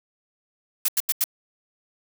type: noise bursts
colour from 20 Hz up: blue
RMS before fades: -21 dBFS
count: 4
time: 0.85-1.241 s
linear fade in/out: 5 ms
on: 34 ms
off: 85 ms
effects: none